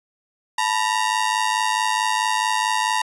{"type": "ring-modulated tone", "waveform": "sawtooth", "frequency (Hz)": 932.3, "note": "A#5", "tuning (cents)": 0, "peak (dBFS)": -12, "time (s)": [0.58, 3.02], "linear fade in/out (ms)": 5, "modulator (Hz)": 52.3, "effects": ["resampled to 24000 Hz"]}